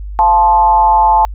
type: tone with frequency modulation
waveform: sine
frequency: 872 Hz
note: A5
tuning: 16 cents flat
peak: -6 dBFS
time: 0.19-1.25 s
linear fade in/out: 0 ms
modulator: 180 Hz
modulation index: 0.59
effects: added 50 Hz sine -22 dBFS peak until 1.34 s